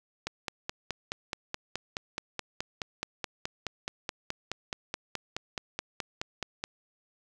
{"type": "click train", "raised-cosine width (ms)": 0.2, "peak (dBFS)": -15, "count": 31, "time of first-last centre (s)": [0.27, 6.639], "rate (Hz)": 4.71, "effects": []}